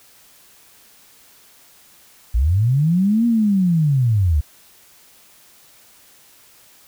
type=linear two-way sweep; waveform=sine; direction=up then down; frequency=51.91 to 238.8 to 68.2 Hz; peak=-13 dBFS; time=2.34-4.41 s; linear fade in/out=10 ms; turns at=3.26 s; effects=white hiss -50 dBFS RMS until 6.87 s

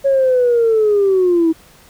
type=linear sweep; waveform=sine; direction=down; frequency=554.4 to 318.9 Hz; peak=-9 dBFS; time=0.04-1.53 s; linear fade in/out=20 ms; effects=tanh soft clip ceiling -6 dBFS + pink hiss -46 dBFS RMS until 1.89 s

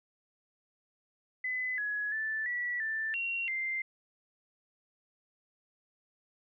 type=tone with pitch steps; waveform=sine; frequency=2014 / 1682 / 1758 / 1946 / 1770 / 2745 / 2090 Hz; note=B6 / G#6 / A6 / B6 / A6 / F7 / C7; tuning=+33 / +22 / -2 / -26 / +10 / -31 / -2 cents; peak=-31 dBFS; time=1.44-3.82 s; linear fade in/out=5 ms; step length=340 ms; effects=none

